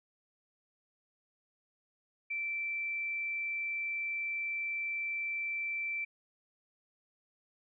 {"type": "tone", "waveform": "sine", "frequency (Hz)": 2336, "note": "D7", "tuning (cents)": -10, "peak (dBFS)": -33, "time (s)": [2.3, 6.05], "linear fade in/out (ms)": 10, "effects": []}